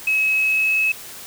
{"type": "tone with pitch glide", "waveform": "triangle", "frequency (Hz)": [2566, 2581], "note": ["E7", "E7"], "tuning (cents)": [-47, -37], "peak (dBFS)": -12, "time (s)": [0.07, 0.92], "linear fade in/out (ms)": 5, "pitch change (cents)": 10, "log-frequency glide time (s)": [0.37, 0.76], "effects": ["tanh soft clip ceiling -14 dBFS", "white hiss -37 dBFS RMS until 1.26 s"]}